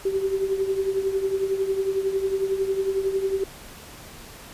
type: tone with tremolo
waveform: sine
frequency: 387 Hz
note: G4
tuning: 22 cents flat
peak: -18 dBFS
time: 0.05-3.44 s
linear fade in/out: 5 ms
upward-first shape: triangle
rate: 11 Hz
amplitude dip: 75%
effects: pink hiss -43 dBFS RMS until 4.53 s + resampled to 32000 Hz